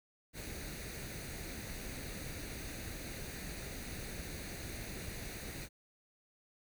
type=noise with comb filter; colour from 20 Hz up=pink; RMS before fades=-44 dBFS; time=0.33-5.69 s; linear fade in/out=50 ms; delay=0.47 ms; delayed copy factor=+0.6; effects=none